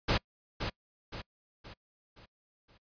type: noise with echo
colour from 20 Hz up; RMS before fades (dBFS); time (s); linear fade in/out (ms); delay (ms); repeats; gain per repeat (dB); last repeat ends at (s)
pink; -27; 0.08-0.18; 10; 520; 5; -7; 2.78
effects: noise-tail reverb RT60 0.1 s tail -26 dB re dry + resampled to 11025 Hz